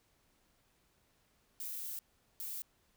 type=noise bursts at uneven times; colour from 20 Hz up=violet; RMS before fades=-42 dBFS; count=2; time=1.6-1.99 / 2.4-2.62 s; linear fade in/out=0 ms; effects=pink hiss -73 dBFS RMS until 2.96 s